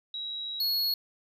sine / square tone pair in turn, 3862 / 4335 Hz, B7 / C#8, -39 / -39 cents, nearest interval major second, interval 200 cents, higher second, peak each -33 / -26 dBFS, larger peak second, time 0.14-0.6 / 0.6-0.94 s, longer first, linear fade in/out 2 ms, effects none

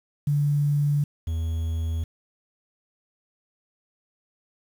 sine / triangle tone pair in turn, 145.3 / 81.55 Hz, D3 / E2, -18 / -18 cents, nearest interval minor seventh, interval 1000 cents, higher first, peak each -19 / -22 dBFS, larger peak first, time 0.27-1.04 / 1.27-2.04 s, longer neither, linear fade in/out 5 ms, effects 8-bit

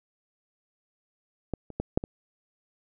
clicks, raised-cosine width 2 ms, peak -16 / -28 / -15 / -8 / -20 dBFS, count 5, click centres 1.537 / 1.703 / 1.8 / 1.975 / 2.039 s, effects none

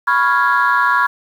sine chord, C# dominant seventh, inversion third, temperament equal, 987.8 / 1108.7 / 1396.9 / 1661.2 Hz, B5 / C#6 / E#6 / G#6, 0 / 0 / 0 / 0 cents, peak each -16 dBFS, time 0.07-1.07 s, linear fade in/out 10 ms, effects tanh soft clip ceiling -5 dBFS + 7-bit

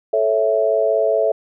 sine chord, A major, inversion none, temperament equal with one note detuned, 437.7 / 554.4 / 659.3 Hz, A4 / C#5 / E5, -9 / 0 / 0 cents, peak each -19 / -20 / -17 dBFS, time 0.13-1.32 s, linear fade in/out 5 ms, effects none

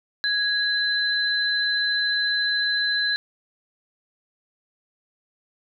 sine tone pair together, 1661.2 / 4043 Hz, G#6 / B7, 0 / +40 cents, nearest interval octave + minor third, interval 1540 cents, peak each -23 dBFS, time 0.24-3.16 s, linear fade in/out 0 ms, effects none

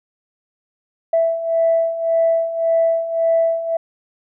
sine beating tone pair, 659.3 / 661.1 Hz, E5 / E5, 0 / +5 cents, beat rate 1.8 Hz, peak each -20 / -15 dBFS, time 1.13-3.77 s, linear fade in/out 5 ms, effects tanh soft clip ceiling -7 dBFS

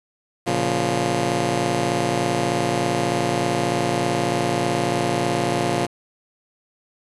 10% pulse chord, Bb minor, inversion none, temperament just, 116.54 / 139.85 / 174.81 Hz, Bb2 / Db3 / F3, 0 / +16 / +2 cents, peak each -17 dBFS, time 0.46-5.87 s, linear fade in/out 20 ms, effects resampled to 24000 Hz + 7-bit

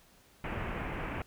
pink low-pass noise, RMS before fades -37 dBFS, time 0.44-1.22 s, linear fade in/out 2 ms, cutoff 2700 Hz, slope 48 dB/octave, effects pink hiss -62 dBFS RMS until 1.26 s

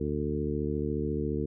harmonic tone with a mistuned harmonic, 74.3 Hz, D2, 21 cents sharp, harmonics 1 / 2 / 3 / 4 / 5 / 6, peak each -35 / -35 / -35 / -35 / -35 / -35 dBFS, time 0-1.46 s, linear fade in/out 10 ms, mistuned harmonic 1, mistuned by +31 cents, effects none

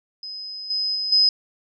sine tone with level steps, 5050 Hz, D#8, 25 cents sharp, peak -31 / -21 / -23 / -13 dBFS, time 0.23-1.29 s, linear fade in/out 2 ms, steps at 0.7 / 0.95 / 1.12 s, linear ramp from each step 5 ms, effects none

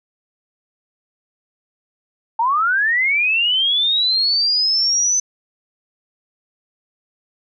sine linear sweep, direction up, 880 to 6110 Hz, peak -14 dBFS, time 2.39-5.2 s, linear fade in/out 5 ms, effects none

